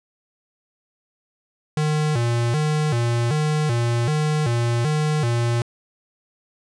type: tone with vibrato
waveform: square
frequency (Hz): 134.3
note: C3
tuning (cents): +46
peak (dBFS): -19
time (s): 1.77-5.62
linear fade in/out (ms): 2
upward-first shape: square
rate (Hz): 1.3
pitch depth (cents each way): 220
effects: resampled to 22050 Hz